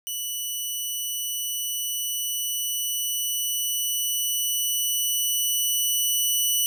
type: tone with level ramp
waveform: 10% pulse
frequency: 2960 Hz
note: F#7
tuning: in tune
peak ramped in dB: -20 to -12 dBFS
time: 0.07-6.66 s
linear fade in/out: 0 ms
effects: none